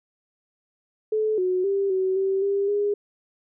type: tone with pitch steps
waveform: sine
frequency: 432.4 / 367.3 / 394.9 / 376.7 / 386.2 / 398.4 / 409.8 Hz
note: A4 / F#4 / G4 / F#4 / G4 / G4 / G#4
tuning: -30 / -13 / +13 / +31 / -26 / +28 / -23 cents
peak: -20 dBFS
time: 1.12-2.94 s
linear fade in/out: 5 ms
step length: 260 ms
effects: none